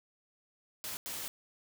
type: noise bursts at uneven times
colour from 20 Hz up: white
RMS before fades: -40 dBFS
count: 2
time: 0.84-0.97 / 1.06-1.28 s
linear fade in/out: 0 ms
effects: none

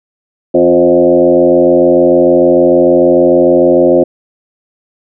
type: tone with frequency modulation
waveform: sine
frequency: 440 Hz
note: A4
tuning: in tune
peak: -4 dBFS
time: 0.54-4.04 s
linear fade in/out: 10 ms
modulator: 86.7 Hz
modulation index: 2.1
effects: none

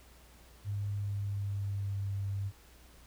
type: tone with pitch glide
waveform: sine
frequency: 101.6 to 98.99 Hz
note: G#2 to G2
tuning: -38 to +17 cents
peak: -32 dBFS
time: 0.64-2.52 s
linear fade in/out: 50 ms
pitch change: -45 cents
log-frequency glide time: 0.9-2.07 s
effects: added 60 Hz sine -58 dBFS peak until 3.06 s + pink hiss -60 dBFS RMS until 3.06 s

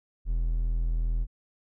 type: tone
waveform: triangle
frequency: 41.2 Hz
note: E1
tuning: in tune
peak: -22 dBFS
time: 0.25-1.27 s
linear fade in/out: 50 ms
effects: none

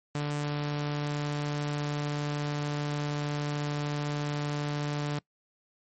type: tone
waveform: sawtooth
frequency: 146.7 Hz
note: D3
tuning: 2 cents flat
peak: -25 dBFS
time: 0.15-5.19 s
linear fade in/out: 2 ms
effects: noise-tail reverb RT60 0.1 s tail -23 dB re dry + MP3 32 kbps

